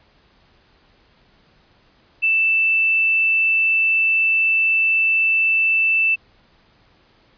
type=tone; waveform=sine; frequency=2652 Hz; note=E7; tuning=10 cents sharp; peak=-14 dBFS; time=2.22-6.16 s; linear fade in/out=20 ms; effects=pink hiss -56 dBFS RMS until 7.37 s + resampled to 11025 Hz